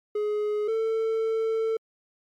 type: tone pair in turn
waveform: triangle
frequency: 420 / 446.3 Hz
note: G#4 / A4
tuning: +19 / +25 cents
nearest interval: minor second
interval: 106 cents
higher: second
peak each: -22 / -21 dBFS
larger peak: second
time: 0.15-0.68 / 0.68-1.77 s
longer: second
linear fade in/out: 5 ms
effects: MP3 64 kbps